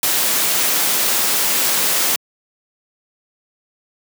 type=noise; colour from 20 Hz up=white; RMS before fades=-17 dBFS; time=0.03-2.16 s; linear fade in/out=2 ms; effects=high-pass 200 Hz 12 dB/octave